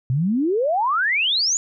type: exponential sweep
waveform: sine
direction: up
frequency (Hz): 120.5 to 7040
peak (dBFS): -17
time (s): 0.1-1.57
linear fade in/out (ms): 0
effects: none